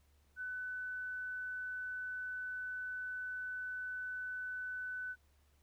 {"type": "tone", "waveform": "sine", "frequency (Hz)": 1500, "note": "F#6", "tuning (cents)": 23, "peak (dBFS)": -39, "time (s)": [0.36, 5.16], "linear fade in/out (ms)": 50, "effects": ["added 72 Hz sine -68 dBFS peak until 5.62 s", "pink hiss -75 dBFS RMS until 5.62 s"]}